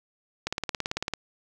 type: click train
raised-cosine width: 0.2 ms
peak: -11 dBFS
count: 13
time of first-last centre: 0.47-1.137 s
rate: 18 Hz
effects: none